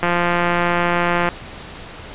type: click train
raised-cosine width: 0.5 ms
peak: -3 dBFS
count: 220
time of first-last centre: 0.03-1.289 s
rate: 174 Hz
effects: pink hiss -35 dBFS RMS until 2.14 s + resampled to 8000 Hz